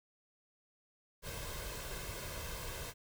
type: noise with comb filter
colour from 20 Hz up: pink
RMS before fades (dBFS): -43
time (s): 1.22-2.94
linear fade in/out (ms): 50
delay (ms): 1.9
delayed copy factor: +0.6
effects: none